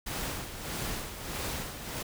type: noise with tremolo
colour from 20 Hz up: pink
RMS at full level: -34 dBFS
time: 0.06-2.03 s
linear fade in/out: 10 ms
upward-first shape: sine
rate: 1.6 Hz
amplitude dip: 60%
effects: none